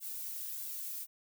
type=noise with flanger; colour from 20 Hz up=violet; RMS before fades=-41 dBFS; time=0-1.07 s; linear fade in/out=50 ms; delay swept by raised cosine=1.6 to 2.57 ms; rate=1.6 Hz; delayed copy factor=-0.95; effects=none